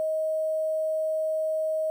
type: tone with quantisation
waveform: sine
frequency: 630 Hz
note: D#5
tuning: 21 cents sharp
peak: -24 dBFS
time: 0-1.9 s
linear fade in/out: 0 ms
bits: 9
effects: none